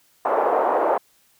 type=band-pass noise; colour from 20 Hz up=white; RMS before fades=-20 dBFS; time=0.25-0.98 s; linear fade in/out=5 ms; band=410 to 940 Hz; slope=24 dB/octave; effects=white hiss -60 dBFS RMS until 1.39 s